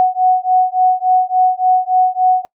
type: beating tone pair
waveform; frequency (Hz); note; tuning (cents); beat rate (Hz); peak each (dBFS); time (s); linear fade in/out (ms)
sine; 738 / 741.5; F#5 / F#5; -5 / +4; 3.5; -13; 0-2.45; 0
effects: noise-tail reverb RT60 0.1 s tail -24 dB re dry